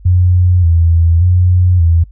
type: tone with vibrato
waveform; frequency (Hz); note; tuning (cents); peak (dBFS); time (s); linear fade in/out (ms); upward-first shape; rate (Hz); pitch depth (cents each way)
sine; 86.7; F2; -12; -6; 0.05-2.04; 10; square; 0.86; 66
effects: noise-tail reverb RT60 0.1 s tail -25 dB re dry + added 50 Hz sine -34 dBFS peak until 2.11 s